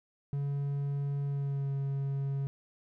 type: tone with pitch glide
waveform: triangle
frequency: 141.2 to 138.13 Hz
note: C#3 to C#3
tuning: +32 to -6 cents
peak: -28 dBFS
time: 0.33-2.47 s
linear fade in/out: 0 ms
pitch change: -38 cents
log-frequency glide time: 1.25-1.72 s
effects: none